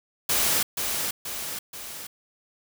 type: noise with echo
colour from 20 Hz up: white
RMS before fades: -23 dBFS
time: 0.29-0.63 s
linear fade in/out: 5 ms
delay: 480 ms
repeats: 3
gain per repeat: -5 dB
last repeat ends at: 2.07 s
effects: none